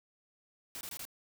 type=noise bursts; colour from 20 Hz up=white; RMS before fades=-43 dBFS; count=4; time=0.75-1.052 s; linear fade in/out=0 ms; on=59 ms; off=22 ms; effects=none